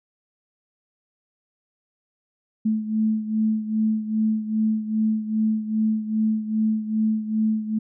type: beating tone pair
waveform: sine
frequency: 217.2 / 219.7 Hz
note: A3 / A3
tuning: -22 / -2 cents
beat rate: 2.5 Hz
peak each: -21 / -26 dBFS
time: 2.65-7.79 s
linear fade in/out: 10 ms
effects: none